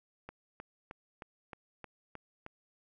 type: click train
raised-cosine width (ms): 0.5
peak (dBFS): -29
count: 8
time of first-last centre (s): 0.29-2.464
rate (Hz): 3.22
effects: none